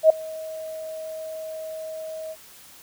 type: tone with ADSR envelope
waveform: sine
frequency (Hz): 634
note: D#5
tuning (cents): +32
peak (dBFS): -7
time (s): 0.03-2.36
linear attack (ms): 69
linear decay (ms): 5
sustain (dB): -24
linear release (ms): 47
effects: white hiss -48 dBFS RMS until 2.82 s